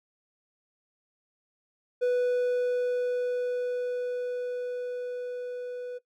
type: tone with level ramp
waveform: triangle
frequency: 493.9 Hz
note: B4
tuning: in tune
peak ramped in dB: -20 to -32 dBFS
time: 2.01-5.99 s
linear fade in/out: 20 ms
effects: noise-tail reverb RT60 0.1 s tail -18 dB re dry